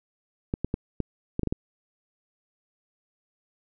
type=clicks; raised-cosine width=3 ms; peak=-13 dBFS; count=8; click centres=0.539 / 0.646 / 0.741 / 1.003 / 1.394 / 1.433 / 1.473 / 1.525 s; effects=none